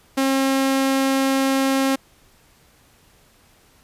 sawtooth tone, 269 Hz, C4, 48 cents sharp, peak -13 dBFS, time 0.17-1.96 s, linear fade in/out 10 ms, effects pink hiss -55 dBFS RMS until 3.83 s + resampled to 32000 Hz

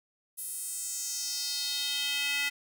square tone with high-pass filter sweep, 285.4 Hz, D4, 49 cents flat, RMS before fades -33 dBFS, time 0.37-2.5 s, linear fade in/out 20 ms, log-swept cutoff 11000 to 2200 Hz, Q 2.9, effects none

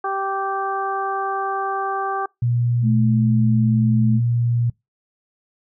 harmonic tone, 390 Hz, G4, 9 cents flat, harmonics 1 / 2 / 3 / 4, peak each -28 / -24 / -25 / -32 dBFS, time 0.04-2.26 s, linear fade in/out 5 ms
sine tone with pitch glide, 120 to 118.96 Hz, B2 to A#2, -49 to +36 cents, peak -16 dBFS, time 2.42-4.7 s, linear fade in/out 5 ms, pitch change -15 cents, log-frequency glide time 3.15-3.5 s
sine tone, 217.4 Hz, A3, 21 cents flat, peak -17 dBFS, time 2.82-4.21 s, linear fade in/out 50 ms
effects noise-tail reverb RT60 0.2 s tail -25 dB re dry

